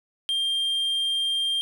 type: tone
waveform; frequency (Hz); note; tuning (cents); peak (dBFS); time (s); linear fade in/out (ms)
triangle; 3190; G7; +30; -21; 0.29-1.61; 0
effects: none